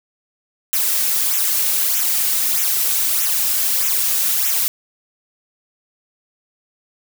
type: noise with flanger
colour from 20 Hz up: blue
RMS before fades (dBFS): -18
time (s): 0.73-4.68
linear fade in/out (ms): 0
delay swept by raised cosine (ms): 0.21 to 3.01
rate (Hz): 1.6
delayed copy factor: -0.7
effects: none